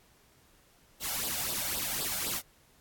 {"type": "noise with flanger", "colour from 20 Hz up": "white", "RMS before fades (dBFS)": -33, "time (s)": [1, 2.42], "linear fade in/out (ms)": 50, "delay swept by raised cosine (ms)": [0.22, 1.42], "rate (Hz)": 3.9, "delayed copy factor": 0.75, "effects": ["pink hiss -63 dBFS RMS until 2.8 s", "AAC 64 kbps"]}